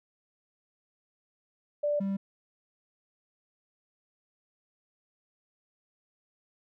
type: tone pair in turn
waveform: sine / triangle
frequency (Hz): 587.3 / 195.99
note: D5 / G3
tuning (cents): 0 / 0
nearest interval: octave + perfect fifth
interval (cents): 1900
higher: first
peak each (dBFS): -25 / -26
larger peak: first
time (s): 1.83-2 / 2-2.17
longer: neither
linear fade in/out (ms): 10
effects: none